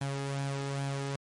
sawtooth tone with flanger, 138.59 Hz, C#3, in tune, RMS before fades -34 dBFS, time 0.01-1.16 s, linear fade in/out 5 ms, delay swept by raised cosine 1.2 to 2.4 ms, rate 2.4 Hz, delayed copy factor +0.5, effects MP3 48 kbps

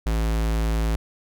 square tone, 55 Hz, A1, in tune, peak -21 dBFS, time 0.06-0.96 s, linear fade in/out 5 ms, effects none

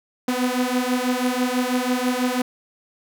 sawtooth beating tone pair, 247.6 / 253.7 Hz, B3 / B3, +5 / +47 cents, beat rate 6.1 Hz, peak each -19 dBFS, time 0.28-2.42 s, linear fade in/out 5 ms, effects none

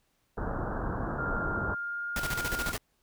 pink low-pass noise, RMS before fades -33 dBFS, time 0.37-1.75 s, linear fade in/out 10 ms, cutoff 1600 Hz, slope 96 dB/octave
sine tone with pitch glide, 1396.9 to 1413.9 Hz, F6 to F6, 0 to +21 cents, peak -32 dBFS, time 1.18-2.72 s, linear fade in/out 10 ms, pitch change +21 cents, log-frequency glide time 1.45-2.1 s
pink noise with tremolo, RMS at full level -32 dBFS, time 2.16-2.78 s, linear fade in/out 2 ms, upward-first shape square, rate 14 Hz, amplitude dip 65%
effects pink hiss -73 dBFS RMS until 3.02 s

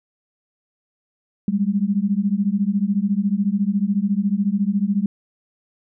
sine beating tone pair, 194.1 / 208.1 Hz, G3 / G#3, -17 / +4 cents, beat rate 14 Hz, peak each -20 dBFS, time 1.48-5.06 s, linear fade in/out 2 ms, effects none

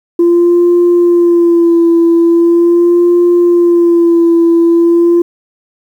sine tone with vibrato, 342.6 Hz, F4, 33 cents flat, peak -3 dBFS, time 0.19-5.22 s, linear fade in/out 5 ms, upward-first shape sine, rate 0.41 Hz, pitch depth 34 cents each way, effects tanh soft clip ceiling -2 dBFS + 7-bit

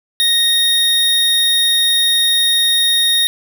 square tone pair together, 1864.7 / 3716 Hz, A#6 / A#7, 0 / -6 cents, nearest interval octave, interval 1194 cents, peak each -23 / -12 dBFS, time 0.2-3.27 s, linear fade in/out 0 ms, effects none

